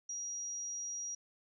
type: tone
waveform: sine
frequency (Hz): 5740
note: F8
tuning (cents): +47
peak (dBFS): -38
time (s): 0.09-1.15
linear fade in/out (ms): 5
effects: none